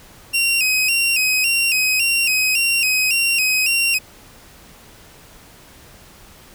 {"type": "tone with vibrato", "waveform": "sawtooth", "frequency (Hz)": 2637, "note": "E7", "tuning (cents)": 0, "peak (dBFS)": -12, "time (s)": [0.33, 3.99], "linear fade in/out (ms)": 20, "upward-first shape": "square", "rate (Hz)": 1.8, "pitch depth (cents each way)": 75, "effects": ["pink hiss -45 dBFS RMS until 6.54 s"]}